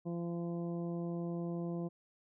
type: harmonic tone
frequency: 171.2 Hz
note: F3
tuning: 34 cents flat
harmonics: 1 / 2 / 3 / 4 / 5 / 6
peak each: -37 / -41 / -47 / -50 / -61 / -57 dBFS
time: 0.05-1.89 s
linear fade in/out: 20 ms
effects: none